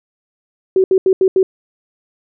sine tone bursts at uneven times, 378.1 Hz, F#4, 38 cents sharp, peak -8 dBFS, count 5, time 0.76-0.84 / 0.91-0.98 / 1.06-1.13 / 1.21-1.28 / 1.36-1.43 s, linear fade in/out 2 ms, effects none

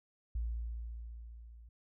sine tone with level ramp, 57.4 Hz, A#1, 26 cents flat, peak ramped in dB -32 to -52 dBFS, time 0.35-1.69 s, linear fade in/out 5 ms, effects none

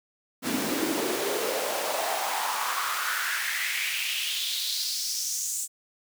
pink noise with high-pass filter sweep, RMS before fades -29 dBFS, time 0.42-5.68 s, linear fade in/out 50 ms, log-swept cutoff 230 to 7700 Hz, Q 3.7, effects none

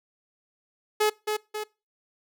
sawtooth tone with echo, 425.6 Hz, G#4, 42 cents sharp, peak -16 dBFS, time 1-1.1 s, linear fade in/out 10 ms, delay 270 ms, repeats 2, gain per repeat -5 dB, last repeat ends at 1.64 s, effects noise-tail reverb RT60 0.3 s tail -24 dB re dry

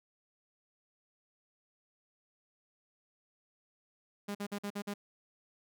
sawtooth tone bursts, 203.3 Hz, G#3, 37 cents flat, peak -32 dBFS, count 6, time 4.28-4.94 s, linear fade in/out 10 ms, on 70 ms, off 48 ms, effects none

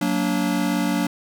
square chord, Gb augmented, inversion none, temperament just, 185 / 231.2 / 289.1 Hz, Gb3 / Bb3 / D4, 0 / -14 / -27 cents, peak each -25 / -26 / -24 dBFS, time 0.01-1.07 s, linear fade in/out 5 ms, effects none

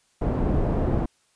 pink low-pass noise, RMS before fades -23 dBFS, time 0.21-1.06 s, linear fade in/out 10 ms, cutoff 540 Hz, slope 12 dB/octave, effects white hiss -65 dBFS RMS until 1.35 s + resampled to 22050 Hz

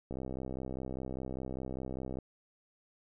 click train, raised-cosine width 2 ms, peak -26 dBFS, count 136, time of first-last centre 0.11-2.187 s, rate 65 Hz, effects none

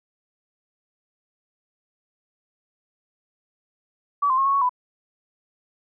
sine tone with pitch steps, 1144 / 1041 / 1082 / 1103 / 1112 / 996 Hz, D6 / C6 / C#6 / C#6 / C#6 / B5, -46 / -9 / -42 / -9 / +5 / +14 cents, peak -17 dBFS, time 4.22-4.694 s, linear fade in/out 10 ms, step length 79 ms, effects none

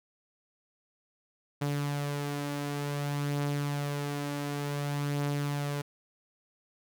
sawtooth beating tone pair, 143.6 / 144.15 Hz, D3 / D3, -39 / -32 cents, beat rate 0.55 Hz, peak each -35 / -27 dBFS, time 1.61-5.82 s, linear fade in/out 10 ms, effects none

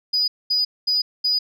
sine tone bursts, 4946 Hz, D#8, 11 cents flat, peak -16 dBFS, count 4, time 0.13-1.39 s, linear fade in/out 10 ms, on 150 ms, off 220 ms, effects tanh soft clip ceiling -12 dBFS

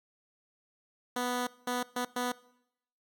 10% pulse tone bursts at uneven times, 246.9 Hz, B3, in tune, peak -22 dBFS, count 4, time 1.16-1.47 / 1.67-1.83 / 1.96-2.05 / 2.16-2.32 s, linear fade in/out 5 ms, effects noise-tail reverb RT60 0.8 s tail -21 dB re dry

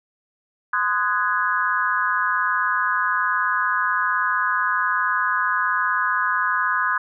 sine chord, Ab dominant seventh, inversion first, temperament equal with one note detuned, 1028.5 / 1244.5 / 1480 / 1661.2 Hz, C6 / Eb6 / Gb6 / Ab6, -30 / 0 / 0 / 0 cents, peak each -24 dBFS, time 0.73-6.98 s, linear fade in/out 5 ms, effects none

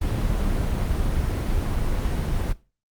brown noise, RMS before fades -23 dBFS, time 0.01-2.53 s, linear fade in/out 10 ms, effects noise-tail reverb RT60 0.3 s tail -18 dB re dry + Opus 24 kbps

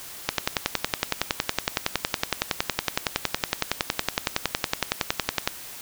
click train, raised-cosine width 0.2 ms, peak -3 dBFS, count 57, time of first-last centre 0.29-5.475 s, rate 10.8 Hz, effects white hiss -40 dBFS RMS until 5.81 s

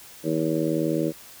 harmonic tone, 79.9 Hz, D#2, 47 cents sharp, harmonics 2 / 3 / 4 / 5 / 6 / 7, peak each -29 / -31 / -25 / -31 / -30 / -30 dBFS, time 0.23-1.13 s, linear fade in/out 50 ms, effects white hiss -46 dBFS RMS until 1.4 s

